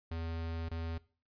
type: tone with dropouts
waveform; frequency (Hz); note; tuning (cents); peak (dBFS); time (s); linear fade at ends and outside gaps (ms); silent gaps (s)
square; 82.41; E2; 0; -37; 0.11-0.98; 5; 0.688-0.712
effects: noise-tail reverb RT60 0.4 s tail -20 dB re dry + resampled to 11025 Hz